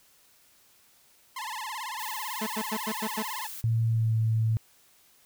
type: tone with vibrato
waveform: sawtooth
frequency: 953 Hz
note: A#5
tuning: 38 cents sharp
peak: -30 dBFS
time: 1.36-3.47 s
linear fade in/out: 5 ms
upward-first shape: sine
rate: 18 Hz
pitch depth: 200 cents each way
type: noise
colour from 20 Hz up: blue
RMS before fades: -40 dBFS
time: 1.98-3.62 s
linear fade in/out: 20 ms
type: tone bursts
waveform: sawtooth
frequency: 217.8 Hz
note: A3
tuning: 17 cents flat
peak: -25 dBFS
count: 6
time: 2.41-3.228 s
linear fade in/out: 10 ms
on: 58 ms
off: 94 ms
type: tone with pitch glide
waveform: sine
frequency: 113.7 to 111.62 Hz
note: A#2 to A2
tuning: -43 to +25 cents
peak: -22 dBFS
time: 3.64-4.57 s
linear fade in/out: 0 ms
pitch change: -32 cents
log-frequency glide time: 3.88-4.12 s
effects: white hiss -61 dBFS RMS until 5.25 s